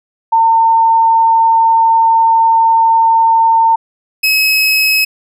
sine / 30% pulse tone pair in turn, 906 / 2563 Hz, A#5 / E7, -50 / -49 cents, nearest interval octave + tritone, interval 1801 cents, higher second, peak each -6 dBFS, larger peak neither, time 0.32-3.76 / 4.23-5.05 s, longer first, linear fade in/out 10 ms, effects none

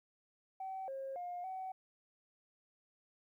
sine tone with pitch steps, 764 / 538 / 710 / 755 Hz, G5 / C5 / F5 / F#5, -45 / +48 / +28 / +35 cents, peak -39 dBFS, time 0.6-1.72 s, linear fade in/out 5 ms, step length 280 ms, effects tanh soft clip ceiling -36 dBFS + 13-bit

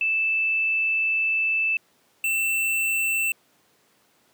sine / square tone pair in turn, 2637 / 2674 Hz, E7 / E7, 0 / +24 cents, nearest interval unison, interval 24 cents, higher second, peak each -20 / -22 dBFS, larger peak first, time 0.01-1.77 / 2.24-3.32 s, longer first, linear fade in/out 2 ms, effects pink hiss -62 dBFS RMS until 4.33 s + high-pass 200 Hz 12 dB/octave

